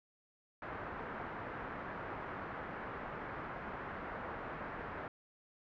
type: low-pass noise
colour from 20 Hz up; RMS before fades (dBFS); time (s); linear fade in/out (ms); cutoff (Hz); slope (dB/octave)
white; -44; 0.62-5.08; 2; 1600; 24
effects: none